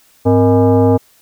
sine tone with frequency modulation, 103.3 Hz, G#2, 9 cents flat, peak -7 dBFS, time 0.25-0.98 s, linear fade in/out 20 ms, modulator 364 Hz, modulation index 1.5, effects white hiss -51 dBFS RMS until 1.21 s

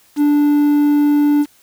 triangle tone with quantisation, 292.6 Hz, D4, 6 cents flat, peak -8 dBFS, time 0.16-1.46 s, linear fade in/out 50 ms, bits 6, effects white hiss -52 dBFS RMS until 1.62 s

